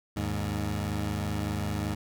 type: tone pair together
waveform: 20% pulse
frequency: 77.9 / 103.06 Hz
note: D#2 / G#2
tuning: +3 / -13 cents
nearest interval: perfect fourth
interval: 484 cents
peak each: -28 / -26 dBFS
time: 0.16-1.95 s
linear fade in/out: 10 ms
effects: none